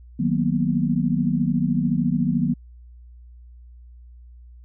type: chord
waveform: sine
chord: B major seventh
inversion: first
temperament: equal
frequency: 155.56 / 185 / 233.1 / 246.9 Hz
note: D#3 / F#3 / A#3 / B3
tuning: 0 / 0 / 0 / 0 cents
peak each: -24 dBFS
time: 0.19-2.54 s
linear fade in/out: 10 ms
effects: added 60 Hz sine -42 dBFS peak until 4.64 s